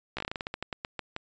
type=slowing click train; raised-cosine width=0.3 ms; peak=-17 dBFS; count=16; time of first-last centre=0.17-1.164 s; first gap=15 ms; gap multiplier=1.19; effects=resampled to 16000 Hz